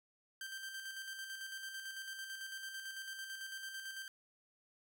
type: tone with tremolo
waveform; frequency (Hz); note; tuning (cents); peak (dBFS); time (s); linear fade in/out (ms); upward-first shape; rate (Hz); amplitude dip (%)
sawtooth; 1568; G6; 0; -39; 0.41-4.08; 2; square; 9; 40
effects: none